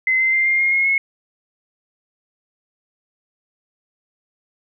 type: tone with pitch steps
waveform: sine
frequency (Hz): 2053 / 2073 / 2094 / 2114 / 2135 / 2156 / 2178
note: C7 / C7 / C7 / C7 / C7 / C#7 / C#7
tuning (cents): -33 / -17 / +1 / +17 / +34 / -49 / -31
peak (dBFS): -14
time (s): 0.07-0.98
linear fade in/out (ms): 2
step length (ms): 130
effects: none